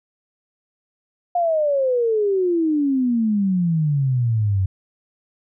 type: exponential sweep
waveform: sine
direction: down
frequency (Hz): 715 to 92.5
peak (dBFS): -16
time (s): 1.35-4.66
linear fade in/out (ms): 5
effects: none